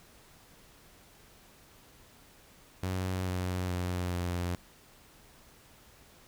sawtooth tone with pitch steps, 92.9 / 91.3 / 89.74 / 88.19 Hz, F#2 / F#2 / F2 / F2, +7 / -23 / +48 / +17 cents, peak -27 dBFS, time 2.83-4.55 s, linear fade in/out 0 ms, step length 430 ms, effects pink hiss -58 dBFS RMS until 6.27 s

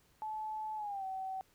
sine tone with pitch glide, 865 to 761.8 Hz, A5 to G5, -30 to -50 cents, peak -37 dBFS, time 0.22-1.41 s, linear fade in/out 0 ms, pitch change -220 cents, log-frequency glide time 0.76-1.05 s, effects pink hiss -69 dBFS RMS until 1.54 s

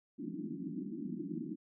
white band-pass noise, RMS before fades -41 dBFS, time 0.18-1.56 s, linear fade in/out 20 ms, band 160 to 340 Hz, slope 96 dB/octave, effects none

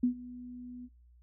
sine tone with ADSR envelope, 246.9 Hz, B3, in tune, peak -22 dBFS, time 0.03-0.89 s, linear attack 7 ms, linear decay 100 ms, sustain -20 dB, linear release 46 ms, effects noise-tail reverb RT60 0.4 s tail -26 dB re dry + added 60 Hz sine -57 dBFS peak until 1.22 s

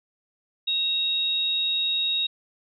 sine tone pair together, 2739 / 3770 Hz, F7 / A#7, -34 / +19 cents, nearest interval tritone, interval 553 cents, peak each -34 / -22 dBFS, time 0.67-2.27 s, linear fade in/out 10 ms, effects none

